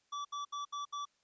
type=tone bursts; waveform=square; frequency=1155 Hz; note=D6; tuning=29 cents flat; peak=-38 dBFS; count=5; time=0.12-1.054 s; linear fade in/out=10 ms; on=130 ms; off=71 ms; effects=white hiss -75 dBFS RMS until 1.23 s + resampled to 16000 Hz